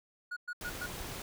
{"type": "tone bursts", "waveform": "triangle", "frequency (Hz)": 1449, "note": "F#6", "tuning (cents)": -37, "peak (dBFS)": -34, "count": 4, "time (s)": [0.31, 0.864], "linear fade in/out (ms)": 10, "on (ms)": 56, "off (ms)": 110}
{"type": "noise", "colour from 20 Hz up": "pink", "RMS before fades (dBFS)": -42, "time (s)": [0.61, 1.22], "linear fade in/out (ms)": 2}
{"effects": []}